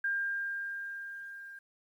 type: tone with level ramp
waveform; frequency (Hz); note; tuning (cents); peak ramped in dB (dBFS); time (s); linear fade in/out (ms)
sine; 1601; G6; +36; -28 to -45; 0.04-1.59; 5
effects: 11-bit